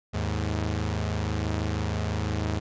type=tone pair together; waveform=sawtooth; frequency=79.6 / 105.78 Hz; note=D#2 / G#2; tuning=+40 / +32 cents; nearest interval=perfect fourth; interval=492 cents; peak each=-25 dBFS; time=0.13-2.6 s; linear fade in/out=20 ms; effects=resampled to 16000 Hz